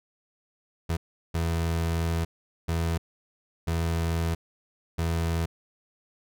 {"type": "tone bursts at uneven times", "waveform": "30% pulse", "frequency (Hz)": 83, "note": "E2", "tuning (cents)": 12, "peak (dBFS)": -22, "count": 5, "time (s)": [[0.89, 0.97], [1.34, 2.25], [2.68, 2.98], [3.67, 4.35], [4.98, 5.46]], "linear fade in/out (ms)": 10, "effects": []}